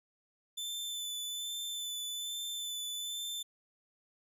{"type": "tone with vibrato", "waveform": "sawtooth", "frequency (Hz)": 3520, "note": "A7", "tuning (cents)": 0, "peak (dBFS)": -34, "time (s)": [0.57, 3.43], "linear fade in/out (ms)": 10, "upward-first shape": "sine", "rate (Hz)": 1.2, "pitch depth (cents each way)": 17, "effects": []}